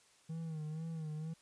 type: tone with vibrato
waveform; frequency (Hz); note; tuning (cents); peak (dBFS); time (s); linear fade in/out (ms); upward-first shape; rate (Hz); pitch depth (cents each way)
triangle; 158.5; D#3; +32; -37; 0.29-1.34; 10; sine; 2.1; 66
effects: white hiss -67 dBFS RMS until 1.41 s + resampled to 22050 Hz